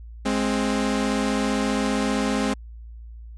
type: tone pair together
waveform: sawtooth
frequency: 208.7 / 263.9 Hz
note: G#3 / C4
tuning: +9 / +15 cents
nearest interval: major third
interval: 406 cents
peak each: -20 dBFS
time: 0.25-2.54 s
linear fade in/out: 10 ms
effects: added 57 Hz sine -37 dBFS peak until 3.37 s + resampled to 22050 Hz